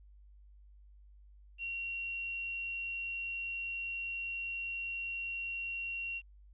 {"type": "tone with quantisation", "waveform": "sine", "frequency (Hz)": 2745, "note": "F7", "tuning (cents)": -31, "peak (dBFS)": -36, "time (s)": [1.58, 6.22], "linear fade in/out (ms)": 50, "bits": 10, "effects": ["added 50 Hz sine -55 dBFS peak until 6.53 s", "resampled to 8000 Hz"]}